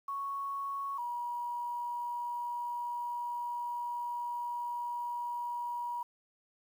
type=tone pair in turn; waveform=sine; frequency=1108.7 / 960.1 Hz; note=C#6 / B5; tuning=0 / -49 cents; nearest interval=major second; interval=249 cents; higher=first; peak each=-34 / -34 dBFS; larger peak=neither; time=0.08-0.98 / 0.98-6.03 s; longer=second; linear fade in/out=5 ms; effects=10-bit